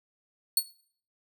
10% pulse tone with exponential decay, 4400 Hz, C#8, 14 cents flat, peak -11 dBFS, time 0.57-0.67 s, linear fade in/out 2 ms, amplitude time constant 21 ms, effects noise-tail reverb RT60 0.5 s tail -17 dB re dry

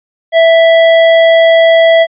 square tone, 659.3 Hz, E5, in tune, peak -4 dBFS, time 0.32-2.07 s, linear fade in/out 50 ms, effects resampled to 8000 Hz

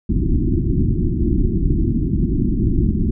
pink low-pass noise, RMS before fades -17 dBFS, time 0.09-3.11 s, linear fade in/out 5 ms, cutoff 360 Hz, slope 96 dB/octave, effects none

